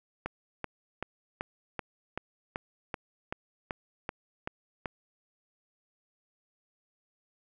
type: click train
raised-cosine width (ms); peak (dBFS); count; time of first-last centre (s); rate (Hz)
0.5; -18; 13; 0.26-4.858; 2.61
effects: none

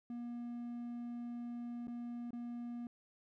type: tone with dropouts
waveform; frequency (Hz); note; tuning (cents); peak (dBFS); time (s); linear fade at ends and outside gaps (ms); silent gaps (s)
triangle; 238.9; A#3; +43; -39; 0.1-2.87; 2; 1.872-1.88 / 2.307-2.331
effects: none

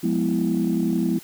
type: tone cluster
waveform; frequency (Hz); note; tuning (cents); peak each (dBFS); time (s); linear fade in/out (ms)
sine; 178.8 / 209.9 / 248.7 / 329.8; F3 / G#3 / B3 / E4; +41 / +19 / +12 / +1; -24; 0.03-1.19; 10
effects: tanh soft clip ceiling -12 dBFS + white hiss -45 dBFS RMS until 1.23 s

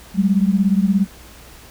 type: beating tone pair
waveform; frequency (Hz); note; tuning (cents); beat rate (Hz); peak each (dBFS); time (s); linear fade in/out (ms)
sine; 190 / 207; F#3 / G#3; +46 / -5; 17; -15 / -17; 0.14-1.07; 50
effects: added 60 Hz sine -45 dBFS peak until 1.7 s + pink hiss -43 dBFS RMS until 1.7 s

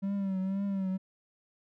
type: tone with vibrato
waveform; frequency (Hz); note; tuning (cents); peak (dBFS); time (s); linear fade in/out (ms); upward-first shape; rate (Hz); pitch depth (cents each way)
triangle; 193.8; G3; -20; -27; 0.02-0.98; 20; triangle; 2; 66
effects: none

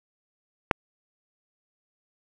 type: click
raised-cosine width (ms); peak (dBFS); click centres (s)
0.5; -3; 0.712
effects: none

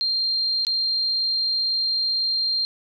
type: tone with dropouts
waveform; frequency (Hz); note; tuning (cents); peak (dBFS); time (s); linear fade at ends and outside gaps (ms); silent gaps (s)
sine; 4186; C8; 0; -20; 0.01-2.65; 0; 0.65-0.668
effects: none

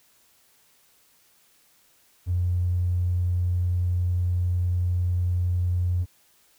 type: tone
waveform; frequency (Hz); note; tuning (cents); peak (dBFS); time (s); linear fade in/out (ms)
triangle; 88.9; F2; +31; -17; 2.26-6.06; 50
effects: tanh soft clip ceiling -19 dBFS + white hiss -61 dBFS RMS until 6.58 s

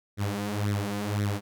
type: tone with flanger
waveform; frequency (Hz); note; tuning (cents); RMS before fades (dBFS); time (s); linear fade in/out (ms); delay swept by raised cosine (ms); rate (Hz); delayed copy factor
sawtooth; 102.5; G#2; -22; -29; 0.17-1.41; 50; 0.51 to 5.81; 1.9; +0.75
effects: none

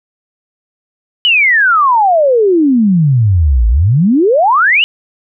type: exponential two-way sweep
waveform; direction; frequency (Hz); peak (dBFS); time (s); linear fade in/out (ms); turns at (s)
sine; down then up; 3023 to 52.8 to 3023; -6; 1.25-4.84; 0; 3.68
effects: none

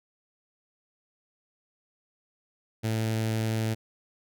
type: tone with notch filter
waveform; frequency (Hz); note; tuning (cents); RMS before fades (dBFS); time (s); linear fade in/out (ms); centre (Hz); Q
sawtooth; 111; A2; +16; -28; 2.83-3.75; 20; 1100; 1.7
effects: none

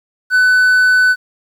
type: tone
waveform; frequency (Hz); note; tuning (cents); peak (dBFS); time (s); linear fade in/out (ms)
triangle; 1500; F#6; +23; -6; 0.3-1.16; 50
effects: 8-bit

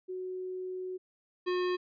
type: tone pair in turn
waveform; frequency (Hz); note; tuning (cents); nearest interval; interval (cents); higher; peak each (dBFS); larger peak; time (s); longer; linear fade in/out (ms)
sine / square; 369.7 / 361.5; F#4 / F#4; -1 / -40; unison; 39; first; -35 / -29; second; 0.08-0.98 / 1.46-1.77; first; 20
effects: resampled to 11025 Hz

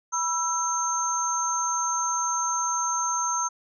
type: tone cluster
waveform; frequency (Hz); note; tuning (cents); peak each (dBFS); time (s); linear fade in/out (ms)
sine; 978 / 1334 / 6340; B5 / E6 / G8; -17 / +20 / +19; -28 / -29 / -27; 0.12-3.49; 20
effects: none

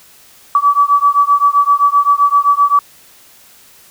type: beating tone pair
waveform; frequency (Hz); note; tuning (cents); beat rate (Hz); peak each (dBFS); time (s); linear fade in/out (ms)
sine; 1144 / 1151.7; D6 / D6; -46 / -34; 7.7; -11; 0.55-2.79; 2
effects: white hiss -44 dBFS RMS until 3.9 s

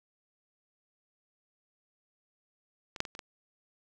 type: clicks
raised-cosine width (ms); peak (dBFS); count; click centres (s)
0.2; -24 / -10 / -24 / -27 / -24; 5; 2.962 / 3.004 / 3.052 / 3.151 / 3.192
effects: none

